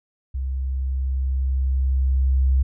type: tone with level ramp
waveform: sine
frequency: 65.9 Hz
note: C2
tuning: 13 cents sharp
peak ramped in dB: -23 to -14 dBFS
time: 0.34-2.63 s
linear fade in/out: 10 ms
effects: none